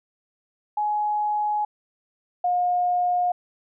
sine tone pair in turn, 840 / 715 Hz, G#5 / F5, +19 / +41 cents, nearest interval minor third, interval 278 cents, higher first, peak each -21 / -19 dBFS, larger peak second, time 0.77-1.65 / 2.44-3.32 s, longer neither, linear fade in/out 5 ms, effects none

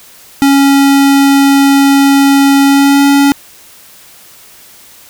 square tone with pitch glide, 277.2 to 280.4 Hz, C#4 to C#4, 0 to +20 cents, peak -5 dBFS, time 0.42-3.32 s, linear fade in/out 0 ms, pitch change +20 cents, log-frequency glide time 2.64-3.03 s, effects white hiss -38 dBFS RMS until 5.09 s

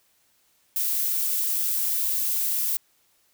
violet noise, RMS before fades -25 dBFS, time 0.76-2.77 s, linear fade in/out 2 ms, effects white hiss -65 dBFS RMS until 3.33 s

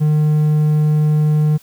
triangle tone, 152 Hz, D#3, 40 cents flat, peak -9 dBFS, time 0-1.58 s, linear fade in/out 20 ms, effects white hiss -49 dBFS RMS until 1.62 s

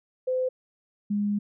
sine tone pair in turn, 512 / 205.4 Hz, C5 / G#3, -38 / -19 cents, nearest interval octave + major third, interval 1581 cents, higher first, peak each -23 dBFS, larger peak neither, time 0.27-0.49 / 1.1-1.39 s, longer second, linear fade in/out 10 ms, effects none

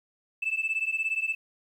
sine beating tone pair, 2624 / 2641 Hz, E7 / E7, -9 / +3 cents, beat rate 17 Hz, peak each -28 dBFS, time 0.42-1.35 s, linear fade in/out 10 ms, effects tanh soft clip ceiling -21 dBFS + 10-bit

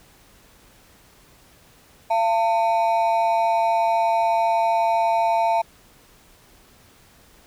triangle ring-modulated tone, 790 Hz, G5, 13 cents sharp, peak -12 dBFS, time 2.1-5.62 s, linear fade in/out 10 ms, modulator 108 Hz, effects pink hiss -53 dBFS RMS until 7.46 s

